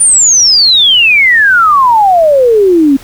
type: exponential sweep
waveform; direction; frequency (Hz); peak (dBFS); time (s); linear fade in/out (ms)
sine; down; 9480 to 264.5; -3; 0-2.97; 10
effects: pink hiss -34 dBFS RMS until 3.03 s

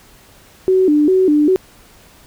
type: tone with vibrato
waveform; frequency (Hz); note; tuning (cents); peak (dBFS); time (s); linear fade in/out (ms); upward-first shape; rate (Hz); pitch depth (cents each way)
sine; 334.2; E4; +24; -9; 0.68-1.56; 0; square; 2.5; 200
effects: pink hiss -46 dBFS RMS until 2.26 s

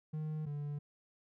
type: tone pair in turn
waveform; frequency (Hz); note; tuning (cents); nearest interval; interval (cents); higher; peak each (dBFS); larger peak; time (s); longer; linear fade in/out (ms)
triangle; 154.5 / 145.83; D#3 / D3; -12 / -12; minor second; 100; first; -34 / -35; first; 0.13-0.46 / 0.46-0.79; neither; 10
effects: none

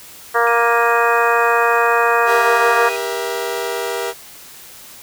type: harmonic tone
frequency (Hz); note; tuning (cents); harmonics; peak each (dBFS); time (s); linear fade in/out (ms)
234.2; A#3; +8; 2 / 3 / 4 / 5 / 6 / 7 / 8; -18 / -20 / -20 / -18 / -21 / -21 / -24; 0.34-2.9; 20
type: tone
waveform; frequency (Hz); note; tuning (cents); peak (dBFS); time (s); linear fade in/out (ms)
triangle; 2489; D#7; 0; -24; 0.47-2.96; 0
type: chord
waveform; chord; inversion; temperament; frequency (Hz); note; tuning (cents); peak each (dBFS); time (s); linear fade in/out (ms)
sawtooth; E diminished; first; just; 395.6 / 474.7 / 659.3; G4 / Bb4 / E5; +16 / +31 / 0; -21 / -19 / -24; 2.25-4.14; 50
effects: white hiss -39 dBFS RMS until 5.02 s

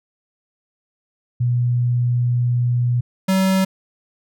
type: tone pair in turn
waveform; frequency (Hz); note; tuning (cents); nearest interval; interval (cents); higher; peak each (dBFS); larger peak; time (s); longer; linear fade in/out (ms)
sine / square; 121.9 / 190.07; B2 / F#3; -22 / +47; minor sixth; 769; second; -15; neither; 1.4-3.01 / 3.28-3.65; first; 10
effects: none

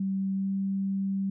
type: tone with pitch glide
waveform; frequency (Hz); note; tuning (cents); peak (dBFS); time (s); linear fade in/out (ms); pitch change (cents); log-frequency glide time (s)
sine; 193.2 to 194.77; G3 to G3; -25 to -11; -26; 0-1.3; 5; +14; 0.34-0.5
effects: none

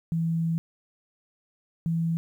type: tone pair in turn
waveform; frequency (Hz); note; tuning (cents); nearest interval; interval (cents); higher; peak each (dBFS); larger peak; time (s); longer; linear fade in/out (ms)
sine; 164.81 / 165.41; E3 / E3; 0 / +6; unison; 6; second; -23; neither; 0.12-0.58 / 1.86-2.17; first; 0
effects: 10-bit

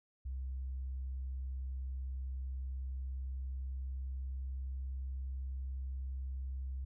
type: tone with pitch glide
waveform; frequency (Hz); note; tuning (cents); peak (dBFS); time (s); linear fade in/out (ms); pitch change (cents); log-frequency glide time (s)
sine; 65.41 to 65.9; C2 to C2; 0 to +13; -36; 0.25-6.85; 10; +13; 2.41-4.81
effects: tanh soft clip ceiling -34 dBFS

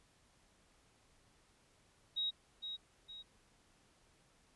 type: tone with echo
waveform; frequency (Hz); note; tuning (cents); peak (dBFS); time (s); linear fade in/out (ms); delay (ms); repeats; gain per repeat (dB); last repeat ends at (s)
sine; 3800; A#7; +33; -34; 2.16-2.31; 20; 460; 2; -7; 3.23
effects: pink hiss -70 dBFS RMS until 4.55 s + resampled to 24000 Hz

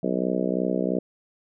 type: harmonic tone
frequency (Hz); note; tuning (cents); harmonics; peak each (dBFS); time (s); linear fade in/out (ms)
62.9; B1; +32; 3 / 4 / 5 / 6 / 7 / 8 / 9 / 10; -28 / -29 / -30 / -31 / -31 / -32 / -33 / -33; 0.03-0.99; 5
effects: none

